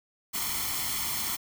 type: noise with comb filter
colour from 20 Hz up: white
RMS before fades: -31 dBFS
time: 0.33-1.37 s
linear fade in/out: 20 ms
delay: 0.93 ms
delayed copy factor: +0.65
effects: none